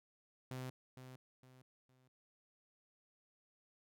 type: tone with echo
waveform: sawtooth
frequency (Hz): 128.5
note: C3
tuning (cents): -31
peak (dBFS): -39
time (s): 0.51-0.7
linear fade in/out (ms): 2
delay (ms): 460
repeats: 3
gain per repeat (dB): -9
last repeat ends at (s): 2.08
effects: none